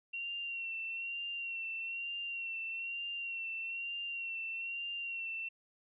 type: tone with vibrato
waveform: sine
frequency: 2736 Hz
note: F7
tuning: 36 cents flat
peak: -37 dBFS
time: 0.13-5.49 s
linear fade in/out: 10 ms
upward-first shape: sine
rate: 1.1 Hz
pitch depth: 36 cents each way
effects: none